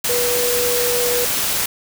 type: tone in noise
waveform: sine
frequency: 486.8 Hz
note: B4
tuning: 25 cents flat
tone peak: -19 dBFS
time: 0.09-1.25 s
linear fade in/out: 5 ms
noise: white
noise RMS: -20 dBFS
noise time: 0.04-1.66 s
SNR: -2 dB
effects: none